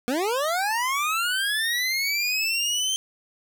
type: linear sweep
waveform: 25% pulse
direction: up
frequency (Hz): 232.5 to 3145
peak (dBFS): -19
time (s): 0.08-2.96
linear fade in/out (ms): 0
effects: none